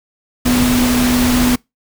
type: tone in noise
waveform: sine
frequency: 247.2 Hz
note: B3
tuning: 2 cents sharp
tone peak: -12 dBFS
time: 0.45-1.56 s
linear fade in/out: 10 ms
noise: pink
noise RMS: -18 dBFS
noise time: 0.45-1.56 s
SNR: +3 dB
effects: noise-tail reverb RT60 0.2 s tail -25 dB re dry